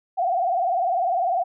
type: tone with vibrato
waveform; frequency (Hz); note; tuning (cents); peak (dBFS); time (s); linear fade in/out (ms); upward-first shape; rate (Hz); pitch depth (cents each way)
sine; 721; F#5; -45; -19; 0.17-1.44; 20; sine; 20; 120
effects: none